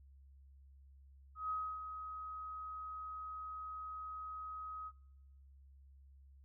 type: tone with ADSR envelope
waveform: sine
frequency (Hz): 1265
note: D#6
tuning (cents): +28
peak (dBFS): -35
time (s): 1.35-4.92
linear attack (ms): 150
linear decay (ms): 290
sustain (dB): -8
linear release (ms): 50
effects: noise-tail reverb RT60 0.9 s tail -20 dB re dry + added 68 Hz sine -58 dBFS peak until 6.44 s